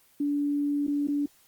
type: tone with dropouts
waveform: sine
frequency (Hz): 288.5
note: D4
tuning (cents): -31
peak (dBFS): -24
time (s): 0.2-1.26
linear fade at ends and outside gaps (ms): 5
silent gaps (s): 0.868-0.878 / 1.073-1.083
effects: white hiss -61 dBFS RMS until 1.47 s + Opus 24 kbps